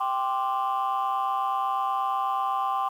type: chord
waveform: sine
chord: G suspended fourth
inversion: none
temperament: equal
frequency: 784 / 1046.5 / 1174.7 Hz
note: G5 / C6 / D6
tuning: 0 / 0 / 0 cents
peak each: -26 / -27 / -28 dBFS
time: 0-2.89 s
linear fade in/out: 10 ms
effects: tanh soft clip ceiling -19 dBFS + 9-bit